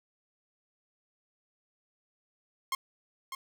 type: tone with echo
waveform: sawtooth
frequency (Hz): 1068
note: C6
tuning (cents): +35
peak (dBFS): -25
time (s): 2.72-2.75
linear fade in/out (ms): 2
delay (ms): 600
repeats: 1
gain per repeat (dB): -8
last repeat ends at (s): 3.35
effects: none